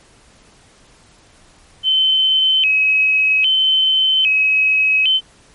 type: tone with vibrato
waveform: sine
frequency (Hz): 2800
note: F7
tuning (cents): +4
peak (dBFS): -11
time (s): 1.83-5.21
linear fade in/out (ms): 50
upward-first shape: square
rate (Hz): 0.62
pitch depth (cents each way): 160
effects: pink hiss -49 dBFS RMS until 5.54 s + MP3 48 kbps